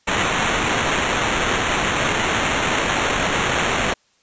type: noise with sample-and-hold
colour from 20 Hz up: white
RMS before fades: -20 dBFS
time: 0.07-3.94 s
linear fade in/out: 10 ms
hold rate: 4900 Hz
effects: white hiss -61 dBFS RMS until 4.22 s + resampled to 16000 Hz